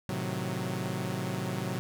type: chord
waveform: sawtooth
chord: A diminished seventh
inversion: none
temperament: equal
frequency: 110 / 130.81 / 155.56 / 185 Hz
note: A2 / C3 / Eb3 / Gb3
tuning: 0 / 0 / 0 / 0 cents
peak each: -34 / -32 / -36 / -31 dBFS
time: 0.09-1.79 s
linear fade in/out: 0 ms
effects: none